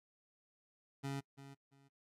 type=tone with echo; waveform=25% pulse; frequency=138.2 Hz; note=C#3; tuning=5 cents flat; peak=-35 dBFS; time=1.03-1.21 s; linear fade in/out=20 ms; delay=340 ms; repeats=2; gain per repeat=-13 dB; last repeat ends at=1.89 s; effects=noise-tail reverb RT60 0.1 s tail -23 dB re dry + low-pass 11000 Hz 12 dB/octave